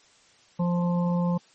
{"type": "harmonic tone", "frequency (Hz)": 174.9, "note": "F3", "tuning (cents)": 3, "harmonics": [1, 3, 5, 6], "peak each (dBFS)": [-22, -32, -36, -38], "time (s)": [0.59, 1.38], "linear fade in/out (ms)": 10, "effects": ["white hiss -58 dBFS RMS until 1.54 s", "MP3 32 kbps"]}